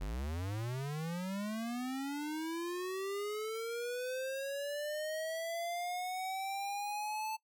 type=linear sweep; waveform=square; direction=up; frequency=43.65 to 880 Hz; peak=-37 dBFS; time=0-7.37 s; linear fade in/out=20 ms; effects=noise-tail reverb RT60 0.1 s tail -20 dB re dry